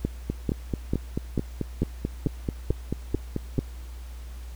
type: two click trains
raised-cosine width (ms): 3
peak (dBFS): -13 / -11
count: 16 / 9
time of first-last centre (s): 0.3-3.582 / 0.05-3.59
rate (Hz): 4.57 / 2.26
effects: added 60 Hz sine -36 dBFS peak until 4.55 s + pink hiss -52 dBFS RMS until 4.55 s